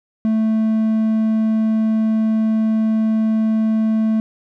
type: tone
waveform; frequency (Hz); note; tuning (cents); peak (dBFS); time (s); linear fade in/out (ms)
triangle; 220; A3; 0; -12; 0.25-4.2; 0
effects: none